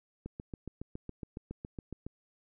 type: click train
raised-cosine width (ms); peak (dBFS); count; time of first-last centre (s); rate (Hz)
3; -27; 14; 0.26-2.066; 7.2
effects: none